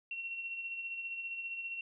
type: tone with tremolo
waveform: sine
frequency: 2727 Hz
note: F7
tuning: 42 cents flat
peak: -36 dBFS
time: 0.11-1.81 s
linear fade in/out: 2 ms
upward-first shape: sine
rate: 15 Hz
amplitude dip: 45%
effects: none